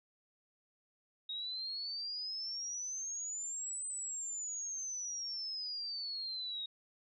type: exponential two-way sweep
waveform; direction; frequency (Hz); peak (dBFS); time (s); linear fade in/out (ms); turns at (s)
sine; up then down; 3760 to 8160 to 3760; -38; 1.29-6.66; 5; 3.86
effects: none